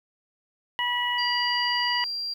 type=harmonic tone; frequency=973 Hz; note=B5; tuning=26 cents flat; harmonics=1 / 2 / 3; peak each=-28 / -28 / -28 dBFS; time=0.79-2.04 s; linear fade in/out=0 ms
type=tone; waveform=sine; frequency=4744 Hz; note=D8; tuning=17 cents sharp; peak=-28 dBFS; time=1.18-2.34 s; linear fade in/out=10 ms
effects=9-bit